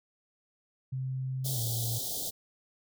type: tone with pitch glide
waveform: sine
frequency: 130.8 to 116.53 Hz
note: C3 to A#2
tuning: 0 to 0 cents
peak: -31 dBFS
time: 0.92-1.99 s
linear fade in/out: 10 ms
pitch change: -200 cents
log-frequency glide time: 1.54-1.59 s
type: band-stop noise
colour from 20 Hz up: white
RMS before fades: -35 dBFS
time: 1.44-2.31 s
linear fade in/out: 20 ms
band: 810 to 3200 Hz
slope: 96 dB/octave
effects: none